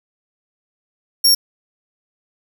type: tone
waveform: sawtooth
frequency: 5530 Hz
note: F8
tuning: 18 cents flat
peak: -7 dBFS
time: 1.24-1.35 s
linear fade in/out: 10 ms
effects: none